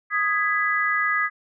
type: chord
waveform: sine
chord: G# minor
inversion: second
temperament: equal with one note detuned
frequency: 1244.5 / 1661.2 / 1989.3 Hz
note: D#6 / G#6 / B6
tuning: 0 / 0 / +12 cents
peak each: -24 dBFS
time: 0.1-1.3 s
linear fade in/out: 50 ms
effects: none